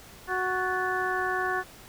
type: harmonic tone with a mistuned harmonic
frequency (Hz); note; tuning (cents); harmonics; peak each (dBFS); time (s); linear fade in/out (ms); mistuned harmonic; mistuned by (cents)
370; F#4; 0; 1 / 2 / 3 / 4 / 5; -32 / -32 / -32 / -32 / -32; 0.27-1.64; 50; 5; -97
effects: pink hiss -49 dBFS RMS until 1.88 s